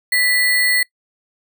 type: tone with sample-and-hold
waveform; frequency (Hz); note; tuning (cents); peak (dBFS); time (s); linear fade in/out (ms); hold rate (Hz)
sine; 1975.5; B6; 0; -13; 0.12-0.83; 5; 6300
effects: noise-tail reverb RT60 0.1 s tail -22 dB re dry